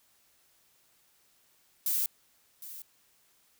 violet noise with echo, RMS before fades -29 dBFS, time 1.86-2.06 s, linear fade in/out 2 ms, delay 760 ms, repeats 1, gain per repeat -15 dB, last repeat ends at 2.82 s, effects white hiss -67 dBFS RMS until 3.59 s

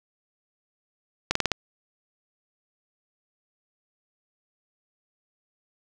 slowing click train, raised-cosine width 0.2 ms, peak -5 dBFS, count 5, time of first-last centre 1.31-1.517 s, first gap 44 ms, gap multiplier 1.11, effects none

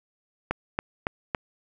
click train, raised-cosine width 0.5 ms, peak -10 dBFS, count 4, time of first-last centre 0.51-1.348 s, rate 3.58 Hz, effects none

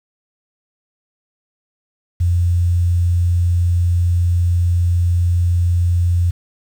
sine tone with quantisation, 87.31 Hz, F2, in tune, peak -12 dBFS, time 2.2-6.31 s, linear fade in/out 10 ms, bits 7, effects none

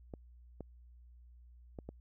clicks, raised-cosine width 2 ms, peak -30 dBFS, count 4, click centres 0.138 / 0.607 / 1.788 / 1.89 s, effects added 60 Hz sine -55 dBFS peak until 2 s

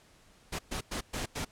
pink noise bursts at uneven times, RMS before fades -35 dBFS, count 5, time 0.52-0.59 / 0.71-0.81 / 0.91-1.01 / 1.13-1.26 / 1.35-1.45 s, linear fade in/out 10 ms, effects pink hiss -61 dBFS RMS until 1.51 s + low-pass 10000 Hz 12 dB/octave

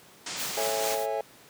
white low-pass noise, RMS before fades -36 dBFS, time 0.26-0.95 s, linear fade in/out 5 ms, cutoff 8100 Hz, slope 48 dB/octave
white noise with tremolo, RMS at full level -33 dBFS, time 0.36-1.07 s, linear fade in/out 50 ms, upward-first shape sine, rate 4.3 Hz, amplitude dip 50%
triangle chord, A major seventh, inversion none, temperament just, 440 / 550 / 660 / 825 Hz, A4 / C#5 / E5 / G#5, 0 / -14 / +2 / -12 cents, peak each -31 dBFS, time 0.57-1.21 s, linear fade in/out 2 ms
effects pink hiss -53 dBFS RMS until 1.49 s + high-pass 150 Hz 12 dB/octave

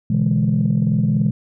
sine chord, E dominant seventh, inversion second, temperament equal, 123.47 / 146.83 / 164.81 / 207.7 Hz, B2 / D3 / E3 / G#3, 0 / 0 / 0 / 0 cents, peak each -19 / -21 / -19 / -18 dBFS, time 0.1-1.31 s, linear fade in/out 5 ms, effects tanh soft clip ceiling -8 dBFS

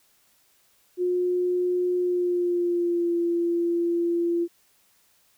sine tone with pitch glide, 359 to 342.2 Hz, F4 to F4, +48 to -35 cents, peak -21 dBFS, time 0.97-4.48 s, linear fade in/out 50 ms, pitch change -83 cents, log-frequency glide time 1.97-3.16 s, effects white hiss -63 dBFS RMS until 5.37 s

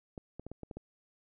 clicks, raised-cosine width 2 ms, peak -29 dBFS, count 7, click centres 0.178 / 0.396 / 0.466 / 0.516 / 0.633 / 0.712 / 0.77 s, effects none

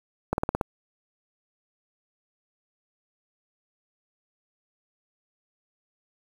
slowing click train, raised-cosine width 1 ms, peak -10 dBFS, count 6, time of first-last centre 0.33-0.612 s, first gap 51 ms, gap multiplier 1.05, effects 7-bit

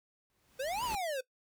pink noise with exponential growth, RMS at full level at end -40 dBFS, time 0.3-0.95 s, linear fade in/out 0 ms, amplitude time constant 140 ms
square exponential two-way sweep, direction up then down, 498.9 to 1021 to 498.9 Hz, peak -34 dBFS, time 0.59-1.21 s, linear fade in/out 10 ms, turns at 0.84 s
effects noise-tail reverb RT60 0.1 s tail -19 dB re dry

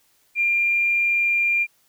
triangle tone with tanh clipping, 2393 Hz, D7, 32 cents sharp, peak -17 dBFS, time 0.35-1.67 s, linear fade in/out 50 ms, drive 3 dB, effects white hiss -62 dBFS RMS until 1.88 s

